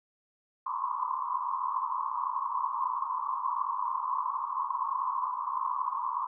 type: band-pass noise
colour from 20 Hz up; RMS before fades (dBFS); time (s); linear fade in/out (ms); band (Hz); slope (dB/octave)
white; -32; 0.66-6.27; 5; 970 to 1100; 96
effects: none